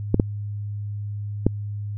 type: clicks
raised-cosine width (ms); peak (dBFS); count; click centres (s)
3; -3; 3; 0.144 / 0.198 / 1.466
effects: added 103 Hz sine -27 dBFS peak until 1.97 s